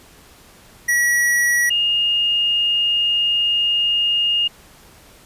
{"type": "tone pair in turn", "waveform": ["square", "sine"], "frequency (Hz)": [1926, 2840], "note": ["B6", "F7"], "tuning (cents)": [-44, 28], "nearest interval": "perfect fifth", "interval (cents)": 672, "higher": "second", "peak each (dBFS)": -15, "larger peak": "neither", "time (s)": [[0.88, 1.7], [1.7, 4.48]], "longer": "second", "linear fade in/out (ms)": 10, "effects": ["pink hiss -47 dBFS RMS until 5.25 s", "resampled to 32000 Hz"]}